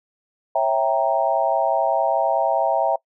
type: chord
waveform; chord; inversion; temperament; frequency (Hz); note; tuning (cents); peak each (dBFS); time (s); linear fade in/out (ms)
sine; C# diminished seventh; none; equal with one note detuned; 548.3 / 659.3 / 784 / 932.3; C#5 / E5 / G5 / Bb5; -19 / 0 / 0 / 0; -24 / -20 / -22 / -24; 0.55-2.96; 5
effects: noise-tail reverb RT60 0.1 s tail -24 dB re dry